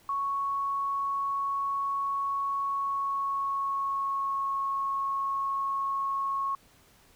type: tone with pitch glide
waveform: sine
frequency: 1108.7 to 1096.6 Hz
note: C#6 to C#6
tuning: 0 to -19 cents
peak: -27 dBFS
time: 0.09-6.55 s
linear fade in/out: 2 ms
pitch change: -19 cents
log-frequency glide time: 2.63-4.53 s
effects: pink hiss -60 dBFS RMS until 7.15 s